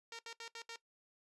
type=tone bursts at uneven times; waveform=5% pulse; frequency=460.7 Hz; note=A#4; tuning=20 cents flat; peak=-34 dBFS; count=5; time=0.12-0.19 / 0.26-0.33 / 0.4-0.48 / 0.55-0.62 / 0.69-0.76 s; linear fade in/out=2 ms; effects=noise-tail reverb RT60 0.1 s tail -17 dB re dry + resampled to 24000 Hz